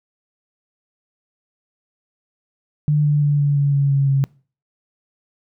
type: tone with pitch steps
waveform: sine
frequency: 149 / 147.2 / 145.43 / 143.68 / 141.94 / 140.23 / 138.54 / 136.87 Hz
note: D3 / D3 / D3 / D3 / C#3 / C#3 / C#3 / C#3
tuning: +25 / +4 / -17 / -38 / +41 / +20 / -1 / -22 cents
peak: -13 dBFS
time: 2.88-4.24 s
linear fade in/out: 0 ms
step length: 170 ms
effects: noise-tail reverb RT60 0.4 s tail -24 dB re dry